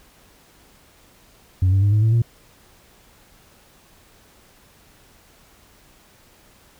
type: tone with pitch steps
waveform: sine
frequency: 92.5 / 96.87 / 101.46 / 106.25 / 111.28 / 116.54 Hz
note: F#2 / G2 / G#2 / G#2 / A2 / A#2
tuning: 0 / -20 / -40 / +40 / +20 / 0 cents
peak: -11 dBFS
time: 1.62-2.22 s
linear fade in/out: 5 ms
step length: 100 ms
effects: tanh soft clip ceiling -12 dBFS + pink hiss -53 dBFS RMS until 6.79 s